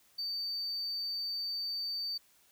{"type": "tone", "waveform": "triangle", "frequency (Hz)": 4593, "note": "D8", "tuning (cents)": -39, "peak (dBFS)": -32, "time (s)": [0.18, 2.18], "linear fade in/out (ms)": 10, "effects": ["tanh soft clip ceiling -28 dBFS", "white hiss -66 dBFS RMS until 2.51 s"]}